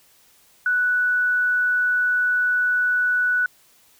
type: tone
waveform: sine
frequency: 1480 Hz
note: F#6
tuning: in tune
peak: -17 dBFS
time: 0.66-3.46 s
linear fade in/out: 2 ms
effects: white hiss -56 dBFS RMS until 3.99 s